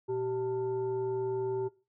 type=tone with frequency modulation; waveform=sine; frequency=386 Hz; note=G4; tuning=27 cents flat; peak=-29 dBFS; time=0.08-1.69 s; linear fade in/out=20 ms; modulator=506 Hz; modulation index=0.46; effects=noise-tail reverb RT60 0.3 s tail -18 dB re dry